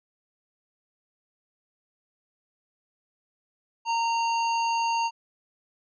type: tone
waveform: square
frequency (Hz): 923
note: A#5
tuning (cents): -17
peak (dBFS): -24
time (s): 3.85-5.11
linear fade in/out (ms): 50
effects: resampled to 16000 Hz